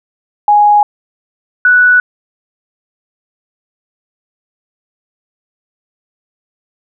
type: tone pair in turn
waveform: sine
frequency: 830 / 1478.9 Hz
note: G#5 / F#6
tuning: -1 / -1 cents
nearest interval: minor seventh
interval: 1000 cents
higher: second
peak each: -4 dBFS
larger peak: neither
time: 0.48-0.83 / 1.65-2 s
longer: neither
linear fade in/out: 2 ms
effects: none